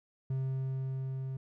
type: tone with level ramp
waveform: triangle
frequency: 132.5 Hz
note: C3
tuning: 22 cents sharp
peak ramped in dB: -28 to -33 dBFS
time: 0.3-1.37 s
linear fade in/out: 5 ms
effects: none